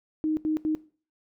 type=tone bursts at uneven times; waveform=sine; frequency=311.1 Hz; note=D#4; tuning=in tune; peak=-23 dBFS; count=3; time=0.24-0.37 / 0.45-0.57 / 0.65-0.75 s; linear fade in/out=0 ms; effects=noise-tail reverb RT60 0.4 s tail -19 dB re dry